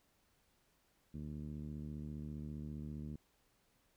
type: tone with low-pass filter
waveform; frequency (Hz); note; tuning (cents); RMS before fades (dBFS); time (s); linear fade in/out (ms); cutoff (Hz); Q
10% pulse; 75; D2; +37; -45; 1.14-3.16; 5; 210; 1.5
effects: pink hiss -75 dBFS RMS until 3.96 s